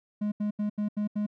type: tone bursts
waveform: triangle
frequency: 208.7 Hz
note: G#3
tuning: 9 cents sharp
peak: -24 dBFS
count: 6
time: 0.21-1.265 s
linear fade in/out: 10 ms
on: 110 ms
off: 79 ms
effects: none